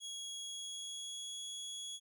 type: tone with pitch glide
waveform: 25% pulse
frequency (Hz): 3322 to 3349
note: G#7 to G#7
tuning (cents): 0 to +14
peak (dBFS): -38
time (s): 0-2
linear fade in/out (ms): 50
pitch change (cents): +14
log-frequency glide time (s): 0.39-1.41
effects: none